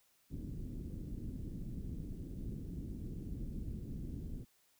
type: low-pass noise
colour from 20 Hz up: pink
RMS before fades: -43 dBFS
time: 0.3-4.45 s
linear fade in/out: 20 ms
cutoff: 300 Hz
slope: 24 dB/octave
effects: white hiss -72 dBFS RMS until 4.79 s